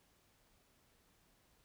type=silence; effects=pink hiss -72 dBFS RMS until 1.64 s